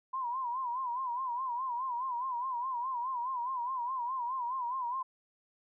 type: tone with vibrato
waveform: sine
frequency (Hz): 1002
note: B5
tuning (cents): +25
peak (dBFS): -32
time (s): 0.13-5.03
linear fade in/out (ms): 10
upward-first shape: sine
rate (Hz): 4.8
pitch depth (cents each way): 110
effects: none